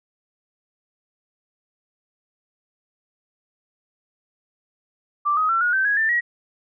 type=tone with pitch steps; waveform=sine; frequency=1174.7 / 1259 / 1349.4 / 1446.2 / 1550 / 1661.3 / 1780.5 / 1908.3 Hz; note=D6 / D#6 / E6 / F#6 / G6 / G#6 / A6 / A#6; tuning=0 / +20 / +40 / -40 / -20 / 0 / +20 / +40 cents; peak=-17 dBFS; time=5.25-6.21 s; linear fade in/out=20 ms; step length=120 ms; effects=none